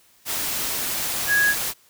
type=tone in noise; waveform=sine; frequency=1661.2 Hz; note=G#6; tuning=in tune; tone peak=-16 dBFS; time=1.27-1.55 s; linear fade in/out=50 ms; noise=white; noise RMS=-26 dBFS; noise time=0.25-1.74 s; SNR=+7 dB; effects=white hiss -57 dBFS RMS until 1.89 s